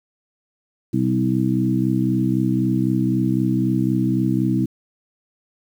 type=harmonic tone with a mistuned harmonic; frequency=63.9 Hz; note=C2; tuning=40 cents flat; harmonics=2 / 3 / 4 / 5; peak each=-22 / -22 / -22 / -22 dBFS; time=0.93-4.66 s; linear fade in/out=10 ms; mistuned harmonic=2; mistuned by=-28 cents; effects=8-bit